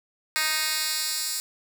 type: tone with high-pass filter sweep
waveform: 10% pulse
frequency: 311.1 Hz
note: D#4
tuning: in tune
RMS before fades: -27 dBFS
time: 0.36-1.4 s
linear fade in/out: 0 ms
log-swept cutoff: 2200 to 6100 Hz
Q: 0.96
effects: none